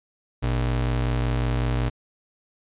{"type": "ring-modulated tone", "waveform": "square", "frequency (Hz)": 88, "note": "F2", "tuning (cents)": 14, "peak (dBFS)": -19, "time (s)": [0.42, 1.9], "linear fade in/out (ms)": 20, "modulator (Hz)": 32.7, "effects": ["resampled to 8000 Hz"]}